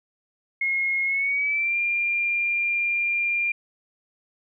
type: tone with pitch glide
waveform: sine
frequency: 2158 to 2394 Hz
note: C#7 to D7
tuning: -47 to +33 cents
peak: -21 dBFS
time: 0.61-3.52 s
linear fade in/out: 5 ms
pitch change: +180 cents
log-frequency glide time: 1.05-1.78 s
effects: none